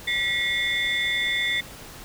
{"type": "tone cluster", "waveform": "sine", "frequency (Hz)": [1937, 2151, 3530], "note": ["B6", "C7", "A7"], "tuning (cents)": [-34, 47, 5], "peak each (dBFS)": -25, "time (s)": [0.07, 1.61], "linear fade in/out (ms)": 10, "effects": ["tanh soft clip ceiling -17 dBFS", "pink hiss -42 dBFS RMS until 2.04 s"]}